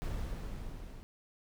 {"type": "noise with level ramp", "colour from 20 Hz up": "brown", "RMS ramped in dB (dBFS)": [-35, -47], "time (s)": [0.02, 1.03], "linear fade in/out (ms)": 0, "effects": []}